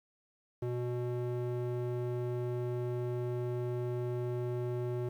square tone with band-pass filter, 122.4 Hz, B2, 15 cents flat, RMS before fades -35 dBFS, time 0.62-5.09 s, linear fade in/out 5 ms, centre 310 Hz, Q 1.3, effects 11-bit

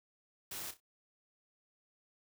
white noise with echo, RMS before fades -43 dBFS, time 0.51-0.71 s, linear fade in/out 5 ms, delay 31 ms, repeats 3, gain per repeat -11 dB, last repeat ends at 0.803 s, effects none

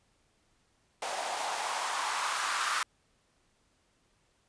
blue noise with band-pass filter sweep, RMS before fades -33 dBFS, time 1.02-2.83 s, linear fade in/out 2 ms, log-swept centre 680 to 1300 Hz, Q 3.3, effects pink hiss -71 dBFS RMS until 4.48 s + resampled to 22050 Hz

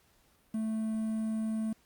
triangle tone with quantisation, 220 Hz, A3, in tune, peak -28 dBFS, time 0.54-1.73 s, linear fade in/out 5 ms, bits 9, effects pink hiss -67 dBFS RMS until 1.85 s + Opus 48 kbps

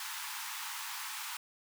pink high-pass noise, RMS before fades -41 dBFS, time 0-1.37 s, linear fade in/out 2 ms, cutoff 830 Hz, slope 96 dB/octave, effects none

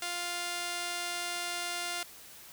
5% pulse tone pair together, 350 / 700 Hz, F4 / F5, +4 / +4 cents, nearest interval octave, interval 1200 cents, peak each -28 / -26 dBFS, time 0.02-2.03 s, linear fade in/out 2 ms, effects white hiss -51 dBFS RMS until 2.52 s

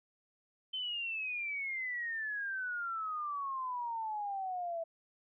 sine exponential sweep, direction down, 3092 to 654 Hz, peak -35 dBFS, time 0.73-4.84 s, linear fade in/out 10 ms, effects none

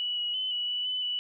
sine tone with pitch steps, 2944 / 2914 / 3034 / 2940 / 2959 / 3006 / 2959 Hz, F#7 / F#7 / F#7 / F#7 / F#7 / F#7 / F#7, -9 / -27 / +43 / -12 / -1 / +27 / -1 cents, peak -28 dBFS, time 0-1.19 s, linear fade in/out 0 ms, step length 170 ms, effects none

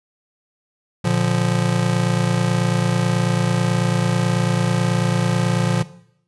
square chord, Bb major, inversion none, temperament just, 116.54 / 145.68 / 174.81 Hz, Bb2 / D3 / F3, 0 / -14 / +2 cents, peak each -22 / -23 / -20 dBFS, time 1.04-5.83 s, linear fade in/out 10 ms, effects noise-tail reverb RT60 0.7 s tail -17 dB re dry + resampled to 24000 Hz

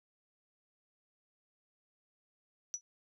sine tone with exponential decay, 5900 Hz, F#8, 6 cents flat, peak -30 dBFS, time 2.74-2.81 s, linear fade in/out 0 ms, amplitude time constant 15 ms, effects none

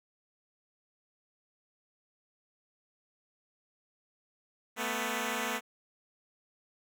5% pulse tone pair together, 221.1 / 247.8 Hz, A3 / B3, +9 / +6 cents, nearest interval major second, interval 197 cents, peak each -23 dBFS, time 4.76-5.61 s, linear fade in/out 50 ms, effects none

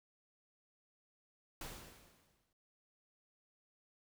pink noise with exponential decay, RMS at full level -45 dBFS, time 1.61-2.53 s, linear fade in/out 2 ms, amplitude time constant 200 ms, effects none

